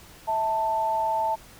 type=tone pair together; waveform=sine; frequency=651 / 886.3 Hz; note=E5 / A5; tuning=-22 / +12 cents; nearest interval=perfect fourth; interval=534 cents; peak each=-29 / -23 dBFS; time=0.27-1.36 s; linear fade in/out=20 ms; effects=pink hiss -49 dBFS RMS until 1.59 s